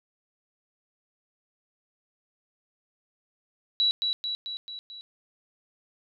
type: tone with echo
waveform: sine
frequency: 3919 Hz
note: B7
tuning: 14 cents flat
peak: -20 dBFS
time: 3.8-3.91 s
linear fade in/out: 0 ms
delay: 220 ms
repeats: 5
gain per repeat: -4 dB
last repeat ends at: 5.01 s
effects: none